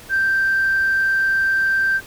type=tone; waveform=sine; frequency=1568 Hz; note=G6; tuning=in tune; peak=-14 dBFS; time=0.09-2.01 s; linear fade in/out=50 ms; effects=tanh soft clip ceiling -11 dBFS + pink hiss -41 dBFS RMS until 2.06 s